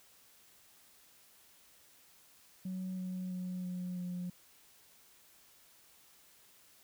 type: tone with pitch steps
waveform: sine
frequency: 186 / 184.18 / 182.38 / 180.6 / 178.84 Hz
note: F#3 / F#3 / F#3 / F#3 / F3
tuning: +9 / -8 / -25 / -42 / +41 cents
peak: -35 dBFS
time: 2.65-4.3 s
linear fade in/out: 5 ms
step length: 330 ms
effects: tanh soft clip ceiling -34 dBFS + white hiss -63 dBFS RMS until 6.83 s